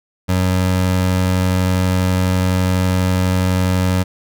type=tone; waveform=25% pulse; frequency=92.1 Hz; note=F#2; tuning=7 cents flat; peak=-10 dBFS; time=0.28-4.04 s; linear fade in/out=20 ms; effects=none